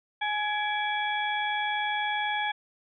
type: harmonic tone with a mistuned harmonic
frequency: 838 Hz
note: G#5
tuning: 15 cents sharp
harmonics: 1 / 2 / 3 / 4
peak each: -29 / -32 / -34 / -35 dBFS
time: 0.21-2.52 s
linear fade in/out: 10 ms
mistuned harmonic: 3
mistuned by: -140 cents
effects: none